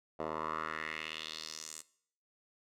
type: tone with band-pass filter sweep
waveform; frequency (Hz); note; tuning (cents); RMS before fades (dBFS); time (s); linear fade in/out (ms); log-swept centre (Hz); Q
10% pulse; 78.7; D#2; +20; -41; 0.19-1.82; 10; 700 to 8300; 2.9
effects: noise-tail reverb RT60 0.6 s tail -19 dB re dry